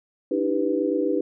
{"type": "chord", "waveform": "sine", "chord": "E minor seventh", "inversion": "third", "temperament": "equal with one note detuned", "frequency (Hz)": [293.7, 321.4, 392, 493.9], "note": ["D4", "E4", "G4", "B4"], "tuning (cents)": [0, -44, 0, 0], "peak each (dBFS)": -26, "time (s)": [0.31, 1.21], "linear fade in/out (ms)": 5, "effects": []}